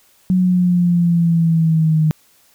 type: exponential sweep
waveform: sine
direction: down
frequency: 185 to 154.8 Hz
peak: -11 dBFS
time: 0.3-2.11 s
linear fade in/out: 0 ms
effects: white hiss -54 dBFS RMS until 2.54 s